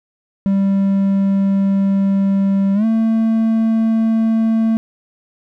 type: tone with pitch glide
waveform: triangle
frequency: 196 to 223.8 Hz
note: G3 to A3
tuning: 0 to +30 cents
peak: -10 dBFS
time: 0.46-4.77 s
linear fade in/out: 0 ms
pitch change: +230 cents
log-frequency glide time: 2.74-2.85 s
effects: none